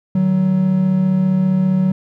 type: tone pair together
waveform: triangle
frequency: 152.46 / 187.5 Hz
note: D#3 / F#3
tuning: -35 / +23 cents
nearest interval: major third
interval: 358 cents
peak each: -19 / -11 dBFS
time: 0.15-1.92 s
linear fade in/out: 5 ms
effects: none